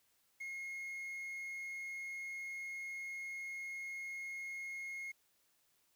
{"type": "tone with quantisation", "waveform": "triangle", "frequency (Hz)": 2154, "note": "C7", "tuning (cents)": 50, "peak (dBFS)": -40, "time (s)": [0.4, 5.12], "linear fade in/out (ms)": 10, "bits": 11, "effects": ["white hiss -75 dBFS RMS until 5.95 s"]}